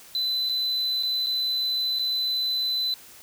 triangle tone with dropouts, 4017 Hz, B7, 29 cents sharp, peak -22 dBFS, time 0.15-2.94 s, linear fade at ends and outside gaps 1 ms, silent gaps 0.49-0.495 / 1.027-1.033 / 1.263-1.269 / 1.988-1.994 s, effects white hiss -48 dBFS RMS until 3.22 s

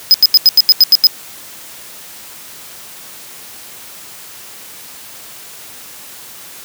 square tone bursts, 5040 Hz, D#8, 21 cents sharp, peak -3 dBFS, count 9, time 0.11-1.069 s, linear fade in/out 0 ms, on 31 ms, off 85 ms, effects white hiss -34 dBFS RMS until 6.64 s + high-pass 80 Hz 12 dB/octave

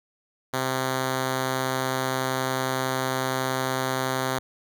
5% pulse tone, 130.81 Hz, C3, in tune, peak -13 dBFS, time 0.53-4.39 s, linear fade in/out 10 ms, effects none

